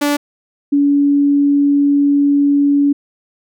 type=tone pair in turn; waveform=sawtooth / sine; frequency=290 / 284.7 Hz; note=D4 / C#4; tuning=-22 / +46 cents; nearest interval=unison; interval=32 cents; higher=first; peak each=-9 dBFS; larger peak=neither; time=0.01-0.17 / 0.72-2.93 s; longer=second; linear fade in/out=10 ms; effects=none